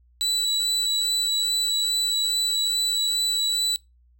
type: tone with vibrato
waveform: 35% pulse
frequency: 3951 Hz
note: B7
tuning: in tune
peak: -20 dBFS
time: 0.21-3.76 s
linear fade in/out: 0 ms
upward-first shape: sine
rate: 2.4 Hz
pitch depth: 10 cents each way
effects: noise-tail reverb RT60 0.2 s tail -23 dB re dry + added 60 Hz sine -55 dBFS peak until 4.19 s

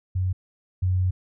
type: tone pair in turn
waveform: sine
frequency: 92.5 / 92.04 Hz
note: F#2 / F#2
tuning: 0 / -9 cents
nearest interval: unison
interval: 9 cents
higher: first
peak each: -21 / -19 dBFS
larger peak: second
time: 0.15-0.33 / 0.82-1.11 s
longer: second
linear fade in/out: 10 ms
effects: none

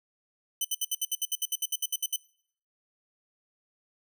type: tone bursts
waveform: 10% pulse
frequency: 3026 Hz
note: F#7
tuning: 38 cents sharp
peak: -18 dBFS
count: 16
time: 0.61-2.162 s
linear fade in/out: 5 ms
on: 37 ms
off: 64 ms
effects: noise-tail reverb RT60 0.6 s tail -24 dB re dry

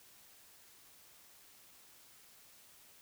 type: silence
effects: white hiss -61 dBFS RMS until 3.01 s

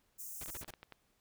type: high-pass noise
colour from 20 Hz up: white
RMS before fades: -46 dBFS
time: 0.18-0.63 s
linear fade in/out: 20 ms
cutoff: 6100 Hz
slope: 48 dB/octave
type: noise bursts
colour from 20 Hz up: pink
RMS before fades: -47 dBFS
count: 5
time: 0.41-0.706 s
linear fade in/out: 2 ms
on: 28 ms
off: 39 ms
type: click train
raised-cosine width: 0.3 ms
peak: -33 dBFS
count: 6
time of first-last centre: 0.46-0.923 s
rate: 10.8 Hz
effects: pink hiss -75 dBFS RMS until 1.2 s

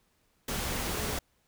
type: tone in noise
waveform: sine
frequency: 427 Hz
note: G#4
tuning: 48 cents sharp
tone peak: -42 dBFS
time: 0.93-1.15 s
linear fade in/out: 5 ms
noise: pink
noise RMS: -33 dBFS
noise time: 0.48-1.19 s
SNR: -12 dB
effects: pink hiss -71 dBFS RMS until 1.47 s

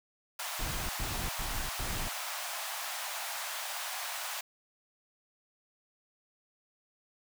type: high-pass noise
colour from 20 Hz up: pink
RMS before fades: -38 dBFS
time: 0.39-4.41 s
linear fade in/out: 5 ms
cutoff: 650 Hz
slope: 48 dB/octave
type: noise bursts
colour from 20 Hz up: brown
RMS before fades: -37 dBFS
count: 4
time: 0.59-2.09 s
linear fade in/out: 5 ms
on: 300 ms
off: 100 ms
effects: none

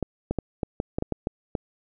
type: clicks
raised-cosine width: 2 ms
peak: -12 dBFS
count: 10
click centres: 0.027 / 0.31 / 0.387 / 0.632 / 0.801 / 0.985 / 1.024 / 1.123 / 1.271 / 1.552 s
effects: none

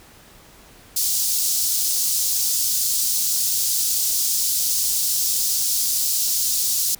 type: high-pass noise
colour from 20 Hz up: pink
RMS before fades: -21 dBFS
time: 0.96-6.95 s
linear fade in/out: 5 ms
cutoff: 4900 Hz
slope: 24 dB/octave
effects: pink hiss -48 dBFS RMS until 6.99 s

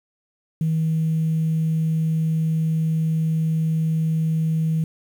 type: tone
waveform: sine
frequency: 160 Hz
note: D#3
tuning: 49 cents sharp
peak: -17 dBFS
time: 0.61-4.84 s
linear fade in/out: 2 ms
effects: tanh soft clip ceiling -14 dBFS + 8-bit

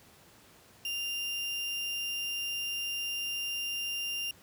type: tone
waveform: 35% pulse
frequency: 2794 Hz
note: F7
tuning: in tune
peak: -31 dBFS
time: 0.85-4.31 s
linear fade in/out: 2 ms
effects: pink hiss -58 dBFS RMS until 4.42 s + high-pass 80 Hz 12 dB/octave

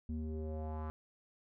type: tone with low-pass filter sweep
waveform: square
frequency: 77.9 Hz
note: D#2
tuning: 3 cents sharp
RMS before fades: -40 dBFS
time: 0.09-0.9 s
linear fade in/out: 0 ms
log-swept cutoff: 220 to 1200 Hz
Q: 2.8
effects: none

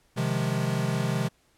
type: chord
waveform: square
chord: F minor seventh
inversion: second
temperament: equal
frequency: 130.81 / 155.56 / 174.61 / 207.7 Hz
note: C3 / Eb3 / F3 / Ab3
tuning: 0 / 0 / 0 / 0 cents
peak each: -29 / -31 / -33 / -33 dBFS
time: 0.16-1.29 s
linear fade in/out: 20 ms
effects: pink hiss -65 dBFS RMS until 1.57 s + low-pass 12000 Hz 12 dB/octave

